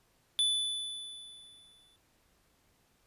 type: tone with exponential decay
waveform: square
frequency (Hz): 3484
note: A7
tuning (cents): -18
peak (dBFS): -25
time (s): 0.39-1.96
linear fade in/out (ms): 0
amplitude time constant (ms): 340
effects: pink hiss -70 dBFS RMS until 3.06 s + resampled to 32000 Hz